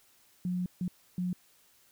sine tone bursts at uneven times, 180 Hz, F#3, 47 cents flat, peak -29 dBFS, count 3, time 0.45-0.66 / 0.81-0.88 / 1.18-1.33 s, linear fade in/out 2 ms, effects white hiss -64 dBFS RMS until 1.91 s

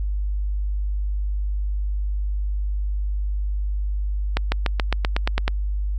accelerating click train, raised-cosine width 0.3 ms, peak -5 dBFS, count 10, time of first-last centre 4.37-5.479 s, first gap 150 ms, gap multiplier 0.95, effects added 50 Hz sine -21 dBFS peak until 5.98 s

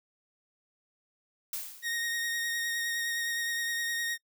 blue noise with exponential decay, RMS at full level -33 dBFS, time 1.53-2.09 s, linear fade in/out 2 ms, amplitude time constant 120 ms
sawtooth tone with vibrato, 1864.7 Hz, A#6, in tune, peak -27 dBFS, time 1.82-4.18 s, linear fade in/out 50 ms, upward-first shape sine, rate 9.7 Hz, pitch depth 17 cents each way
effects noise-tail reverb RT60 0.1 s tail -25 dB re dry

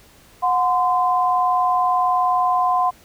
sine tone pair together, 729 / 1029.8 Hz, F#5 / C6, -26 / -28 cents, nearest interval tritone, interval 598 cents, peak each -18 dBFS, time 0.42-2.91 s, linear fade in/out 20 ms, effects pink hiss -50 dBFS RMS until 3.04 s

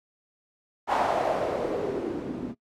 blue noise with low-pass filter sweep, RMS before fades -28 dBFS, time 0.87-2.55 s, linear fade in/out 50 ms, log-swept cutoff 880 to 250 Hz, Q 3.3, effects noise-tail reverb RT60 0.1 s tail -21 dB re dry

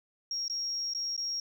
sine tone with dropouts, 5588 Hz, F8, in tune, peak -30 dBFS, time 0.31-1.4 s, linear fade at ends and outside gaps 2 ms, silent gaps 0.481-0.498 / 0.936-0.948 / 1.165-1.177 s, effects tanh soft clip ceiling -26 dBFS

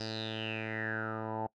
10% pulse tone with low-pass filter sweep, 110.3 Hz, A2, 5 cents sharp, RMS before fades -37 dBFS, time 0-1.47 s, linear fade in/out 5 ms, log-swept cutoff 5000 to 830 Hz, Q 9.1, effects noise-tail reverb RT60 0.1 s tail -22 dB re dry

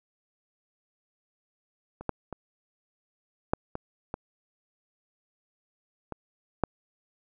clicks, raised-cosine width 1 ms, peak -26 / -13 / -22 / -9 / -19 / -18 / -21 / -9 dBFS, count 8, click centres 2.01 / 2.093 / 2.327 / 3.535 / 3.754 / 4.141 / 6.123 / 6.637 s, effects none

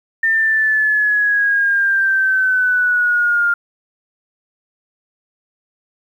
sine exponential sweep, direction down, 1809 to 1402 Hz, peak -12 dBFS, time 0.23-3.54 s, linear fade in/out 5 ms, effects 8-bit

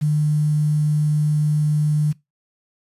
sine tone with quantisation, 150.6 Hz, D3, 44 cents sharp, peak -15 dBFS, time 0.01-2.13 s, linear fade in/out 20 ms, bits 7, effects noise-tail reverb RT60 0.2 s tail -21 dB re dry + resampled to 32000 Hz

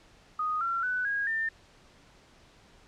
sine tone with pitch steps, 1243 / 1363.4 / 1495.4 / 1640.1 / 1799 Hz, D#6 / F6 / F#6 / G#6 / A6, -2 / -42 / +18 / -22 / +38 cents, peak -27 dBFS, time 0.39-1.49 s, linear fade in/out 5 ms, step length 220 ms, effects pink hiss -58 dBFS RMS until 2.87 s + low-pass 6000 Hz 12 dB/octave

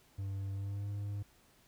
triangle tone with pitch glide, 97.9 to 101.65 Hz, G2 to G#2, -2 to -37 cents, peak -34 dBFS, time 0.18-1.23 s, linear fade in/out 10 ms, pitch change +65 cents, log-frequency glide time 0.53-0.88 s, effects pink hiss -66 dBFS RMS until 1.67 s

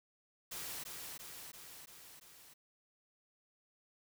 white noise with echo, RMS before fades -44 dBFS, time 0.51-0.84 s, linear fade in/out 10 ms, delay 340 ms, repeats 5, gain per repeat -3 dB, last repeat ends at 2.54 s, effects none

